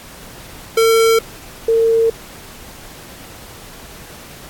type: tone pair in turn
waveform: square / sine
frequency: 452.3 / 454.4 Hz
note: A4 / A#4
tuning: +48 / -44 cents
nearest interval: unison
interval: 8 cents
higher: second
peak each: -10 dBFS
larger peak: neither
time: 0.77-1.19 / 1.68-2.1 s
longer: neither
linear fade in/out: 5 ms
effects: pink hiss -37 dBFS RMS until 4.49 s + AAC 64 kbps